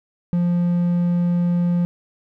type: tone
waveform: triangle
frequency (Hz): 174.61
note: F3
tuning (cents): 0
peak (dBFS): -14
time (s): 0.33-1.85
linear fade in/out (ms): 0
effects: none